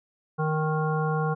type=harmonic tone; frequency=155.56 Hz; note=D#3; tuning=in tune; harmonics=1 / 3 / 5 / 7 / 9; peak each=-25 / -30 / -32 / -33 / -35 dBFS; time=0.38-1.35 s; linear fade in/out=20 ms; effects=none